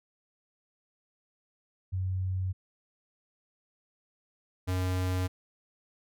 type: tone pair in turn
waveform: sine / square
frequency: 93.3 / 91.96 Hz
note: F#2 / F#2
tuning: +15 / -10 cents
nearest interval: unison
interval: 25 cents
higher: first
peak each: -28 dBFS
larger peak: neither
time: 1.92-2.53 / 4.67-5.28 s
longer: neither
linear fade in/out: 20 ms
effects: none